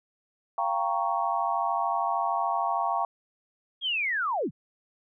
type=chord; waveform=sine; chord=G half-diminished seventh; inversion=third; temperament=equal with one note detuned; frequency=690.8 / 784 / 932.3 / 1108.7 Hz; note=F5 / G5 / Bb5 / Db6; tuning=-19 / 0 / 0 / 0 cents; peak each=-30 dBFS; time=0.58-3.05 s; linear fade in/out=2 ms
type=linear sweep; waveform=sine; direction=down; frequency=3322 to 95.7 Hz; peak=-25 dBFS; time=3.81-4.51 s; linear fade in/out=50 ms
effects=none